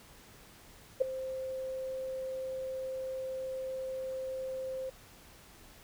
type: tone with ADSR envelope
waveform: sine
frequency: 523.3 Hz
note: C5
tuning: in tune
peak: -20 dBFS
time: 1-4.9 s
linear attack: 17 ms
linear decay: 7 ms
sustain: -15 dB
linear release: 9 ms
effects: pink hiss -56 dBFS RMS until 5.83 s